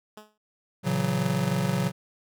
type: tone with exponential decay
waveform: 10% pulse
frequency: 212.7 Hz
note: G#3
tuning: 42 cents sharp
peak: -31 dBFS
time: 0.17-0.38 s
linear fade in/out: 5 ms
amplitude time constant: 44 ms
type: chord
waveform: square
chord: F# dominant seventh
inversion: first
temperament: just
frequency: 115.62 / 138.75 / 166.5 / 185 Hz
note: A#2 / C#3 / E3 / F#3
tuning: -14 / +2 / +18 / 0 cents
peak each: -33 / -29 / -32 / -28 dBFS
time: 0.83-1.92 s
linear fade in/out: 50 ms
effects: none